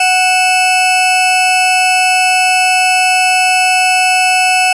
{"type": "tone pair together", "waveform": "40% pulse", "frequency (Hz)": [740, 2623], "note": ["F#5", "E7"], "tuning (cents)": [0, -9], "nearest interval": "octave + minor seventh", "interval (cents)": 2191, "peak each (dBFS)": -10, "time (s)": [0, 4.73], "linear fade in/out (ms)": 5, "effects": ["resampled to 24000 Hz"]}